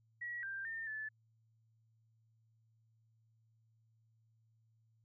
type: tone with pitch steps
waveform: sine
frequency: 1920 / 1582 / 1810 / 1739 Hz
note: B6 / G6 / A6 / A6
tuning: -49 / +15 / +48 / -21 cents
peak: -40 dBFS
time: 0.21-1.09 s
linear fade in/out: 10 ms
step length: 220 ms
effects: added 112 Hz sine -70 dBFS peak until 5.04 s